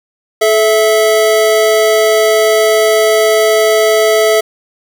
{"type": "tone pair together", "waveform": "square", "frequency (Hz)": [431.6, 659.3], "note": ["A4", "E5"], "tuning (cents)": [-33, 0], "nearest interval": "perfect fifth", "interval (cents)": 733, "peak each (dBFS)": -11, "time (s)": [0.41, 4.41], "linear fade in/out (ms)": 10, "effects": []}